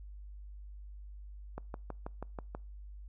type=click train; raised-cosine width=1 ms; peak=-26 dBFS; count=7; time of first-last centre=1.58-2.549 s; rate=6.19 Hz; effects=noise-tail reverb RT60 0.4 s tail -26 dB re dry + added 50 Hz sine -45 dBFS peak until 3.08 s